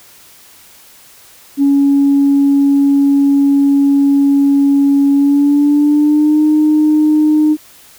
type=tone with pitch glide; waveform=sine; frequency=280 to 305.3 Hz; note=C#4 to D#4; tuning=+18 to -33 cents; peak=-6 dBFS; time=1.57-7.57 s; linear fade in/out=50 ms; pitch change=+149 cents; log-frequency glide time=5.13-6.43 s; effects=tanh soft clip ceiling -3 dBFS + white hiss -42 dBFS RMS until 7.98 s